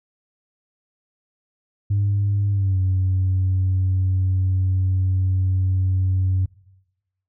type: tone with pitch glide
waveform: sine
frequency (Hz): 100.9 to 93.6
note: G#2 to F#2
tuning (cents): -49 to +20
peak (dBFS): -15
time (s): 1.9-6.46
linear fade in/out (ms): 10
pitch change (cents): -131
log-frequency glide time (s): 2.51-2.78
effects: noise-tail reverb RT60 1.0 s tail -23 dB re dry + tanh soft clip ceiling -14 dBFS